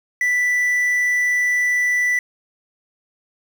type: tone with quantisation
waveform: triangle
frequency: 1975.5 Hz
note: B6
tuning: in tune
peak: -14 dBFS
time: 0.21-2.19 s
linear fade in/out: 2 ms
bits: 7
effects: none